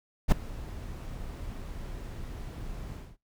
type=noise with ADSR envelope; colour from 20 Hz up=brown; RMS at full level=-17 dBFS; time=0.28-3.17 s; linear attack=41 ms; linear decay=3 ms; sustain=-22 dB; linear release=230 ms; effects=noise-tail reverb RT60 0.2 s tail -21 dB re dry